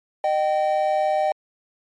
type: tone pair together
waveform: triangle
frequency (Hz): 613 / 772.3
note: D#5 / G5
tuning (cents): -26 / -26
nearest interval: major third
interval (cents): 400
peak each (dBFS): -19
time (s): 0.24-1.32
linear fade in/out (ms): 2
effects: MP3 48 kbps